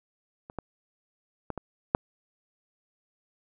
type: clicks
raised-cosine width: 1 ms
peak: -28 / -19 / -18 / -20 / -6 dBFS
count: 5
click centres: 0.499 / 0.587 / 1.503 / 1.577 / 1.949 s
effects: none